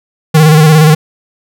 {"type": "tone with vibrato", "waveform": "square", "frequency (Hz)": 155.3, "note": "D#3", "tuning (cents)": -3, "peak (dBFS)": -3, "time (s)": [0.34, 0.95], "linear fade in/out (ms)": 10, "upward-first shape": "square", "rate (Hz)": 17, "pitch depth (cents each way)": 44, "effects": []}